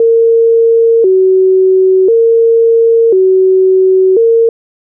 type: tone with vibrato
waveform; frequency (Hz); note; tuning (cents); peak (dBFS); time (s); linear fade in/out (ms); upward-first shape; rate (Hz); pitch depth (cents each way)
sine; 415.3; G#4; 0; -4; 0-4.49; 2; square; 0.48; 170
effects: none